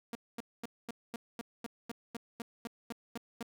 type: tone bursts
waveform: sawtooth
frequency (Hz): 233.1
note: A#3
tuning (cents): 0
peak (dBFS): -34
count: 14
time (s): 0.13-3.428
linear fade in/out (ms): 2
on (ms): 22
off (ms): 230
effects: none